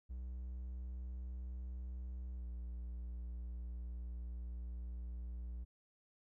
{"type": "tone with pitch glide", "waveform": "triangle", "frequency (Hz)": [62.1, 59.78], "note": ["B1", "A#1"], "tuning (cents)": [10, 44], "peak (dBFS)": -40, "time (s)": [0.09, 5.65], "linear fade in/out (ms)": 20, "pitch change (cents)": -66, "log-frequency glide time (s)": [2.35, 2.46], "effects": []}